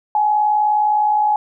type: tone pair together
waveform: sine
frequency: 784 / 843.7 Hz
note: G5 / G#5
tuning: 0 / +27 cents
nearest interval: minor second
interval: 127 cents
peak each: -24 / -13 dBFS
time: 0.15-1.36 s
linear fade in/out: 2 ms
effects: none